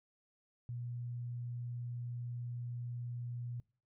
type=tone; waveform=sine; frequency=120.8 Hz; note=B2; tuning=38 cents flat; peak=-39 dBFS; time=0.69-3.6 s; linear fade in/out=0 ms; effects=noise-tail reverb RT60 0.4 s tail -23 dB re dry